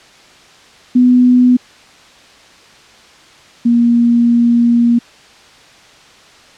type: tone pair in turn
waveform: sine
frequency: 248.6 / 236.6 Hz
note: B3 / A#3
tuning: +12 / +26 cents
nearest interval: minor second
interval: 86 cents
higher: first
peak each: -5 / -7 dBFS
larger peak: first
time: 0.95-1.57 / 3.65-4.99 s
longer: second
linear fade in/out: 10 ms
effects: white hiss -42 dBFS RMS until 6.57 s + low-pass 5000 Hz 12 dB/octave